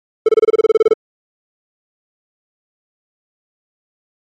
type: tone bursts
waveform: triangle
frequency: 440 Hz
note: A4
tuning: in tune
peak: -4 dBFS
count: 13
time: 0.26-0.935 s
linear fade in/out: 5 ms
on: 27 ms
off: 27 ms
effects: MP3 48 kbps